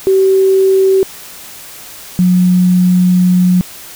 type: tone pair in turn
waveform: sine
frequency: 383.4 / 180.94 Hz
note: G4 / F#3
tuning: -38 / -38 cents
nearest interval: octave + minor second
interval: 1300 cents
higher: first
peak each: -6 dBFS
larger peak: neither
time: 0.07-1.03 / 2.19-3.61 s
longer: second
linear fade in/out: 0 ms
effects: white hiss -32 dBFS RMS until 3.95 s